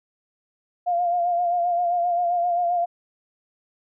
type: tone with vibrato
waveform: sine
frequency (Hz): 700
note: F5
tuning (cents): +4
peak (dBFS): -19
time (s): 0.86-2.86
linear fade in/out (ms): 20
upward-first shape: sine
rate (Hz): 7.6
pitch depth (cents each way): 39
effects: none